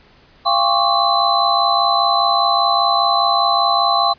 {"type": "tone cluster", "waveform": "sine", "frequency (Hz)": [689, 798, 1081, 1146, 4032], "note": ["F5", "G5", "C#6", "D6", "B7"], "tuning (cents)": [-24, 31, -44, -43, 35], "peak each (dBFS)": -19, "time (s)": [0.45, 4.14], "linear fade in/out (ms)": 20, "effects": ["pink hiss -50 dBFS RMS until 4.18 s", "resampled to 11025 Hz"]}